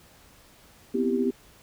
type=chord; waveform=sine; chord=C major seventh; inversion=third; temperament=equal with one note detuned; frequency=246.9 / 261.6 / 328.7 / 392 Hz; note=B3 / C4 / E4 / G4; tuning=0 / 0 / -5 / 0 cents; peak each=-26 / -30 / -32 / -26 dBFS; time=0.94-1.31 s; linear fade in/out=10 ms; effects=pink hiss -55 dBFS RMS until 1.62 s